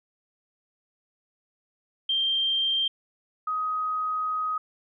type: tone pair in turn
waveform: sine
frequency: 3167 / 1256.8 Hz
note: G7 / D#6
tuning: +17 / +17 cents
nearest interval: octave + major third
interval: 1600 cents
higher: first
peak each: -22 / -25 dBFS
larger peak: first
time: 2.09-2.88 / 3.47-4.58 s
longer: second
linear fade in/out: 5 ms
effects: none